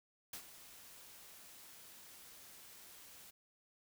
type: noise with ADSR envelope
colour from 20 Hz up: white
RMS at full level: -45 dBFS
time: 0.33-3.31 s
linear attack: 4 ms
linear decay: 82 ms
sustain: -12 dB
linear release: 11 ms
effects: none